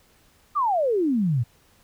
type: exponential sweep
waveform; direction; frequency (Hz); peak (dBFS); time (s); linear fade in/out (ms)
sine; down; 1244.5 to 110; -19; 0.55-1.44; 20
effects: pink hiss -59 dBFS RMS until 1.83 s